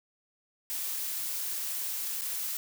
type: noise with dropouts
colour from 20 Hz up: blue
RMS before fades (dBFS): -34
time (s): 0.7-2.57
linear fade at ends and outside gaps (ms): 0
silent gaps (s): 2.211-2.218
effects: none